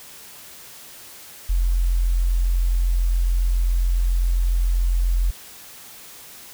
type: tone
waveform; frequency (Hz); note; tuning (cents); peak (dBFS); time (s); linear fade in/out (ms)
sine; 43.65; F1; 0; -16; 1.49-5.31; 10
effects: white hiss -42 dBFS RMS until 6.53 s